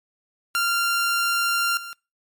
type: tone with level steps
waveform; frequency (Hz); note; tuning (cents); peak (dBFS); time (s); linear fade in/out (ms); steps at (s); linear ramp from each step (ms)
sawtooth; 1387; F6; -12; -16 / -30; 0.55-1.93; 0; 1.77; 2
effects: noise-tail reverb RT60 0.3 s tail -26 dB re dry + MP3 96 kbps